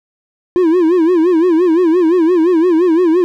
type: tone with vibrato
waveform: triangle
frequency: 341.2 Hz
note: F4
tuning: 40 cents flat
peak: -6 dBFS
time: 0.56-3.24 s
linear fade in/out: 0 ms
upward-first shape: sine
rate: 5.8 Hz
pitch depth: 140 cents each way
effects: none